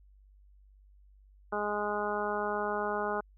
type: harmonic tone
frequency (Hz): 207.7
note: G#3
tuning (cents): 0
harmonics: 1 / 2 / 3 / 4 / 5 / 6 / 7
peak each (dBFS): -41 / -35 / -37 / -36 / -39 / -38 / -39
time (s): 1.52-3.21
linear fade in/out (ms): 10
effects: added 49 Hz sine -56 dBFS peak until 3.37 s